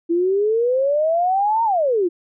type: exponential two-way sweep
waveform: sine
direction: up then down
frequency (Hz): 331.1 to 932.3 to 331.1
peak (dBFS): -15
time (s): 0.09-2.09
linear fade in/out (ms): 20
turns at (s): 1.64
effects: none